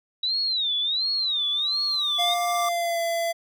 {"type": "tone with vibrato", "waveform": "sine", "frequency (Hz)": 3854, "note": "B7", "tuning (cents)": -43, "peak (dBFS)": -22, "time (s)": [0.23, 2.34], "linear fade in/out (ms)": 5, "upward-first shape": "sine", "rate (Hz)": 1.4, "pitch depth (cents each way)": 200}
{"type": "tone with exponential growth", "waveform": "square", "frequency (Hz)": 1174.7, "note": "D6", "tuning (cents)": 0, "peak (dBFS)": -25, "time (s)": [0.75, 2.69], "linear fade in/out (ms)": 5, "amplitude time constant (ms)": 420}
{"type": "tone with pitch glide", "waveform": "square", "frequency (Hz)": [702, 675], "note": ["F5", "E5"], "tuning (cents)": [9, 41], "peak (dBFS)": -24, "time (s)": [2.18, 3.33], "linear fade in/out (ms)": 20, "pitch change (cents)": -68, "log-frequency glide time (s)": [2.53, 3.01]}
{"effects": []}